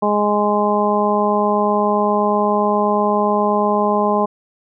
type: harmonic tone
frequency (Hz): 207.7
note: G#3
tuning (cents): 0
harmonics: 1 / 2 / 3 / 4 / 5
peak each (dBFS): -20 / -20 / -20 / -20 / -20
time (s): 0.02-4.26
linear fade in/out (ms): 10
effects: none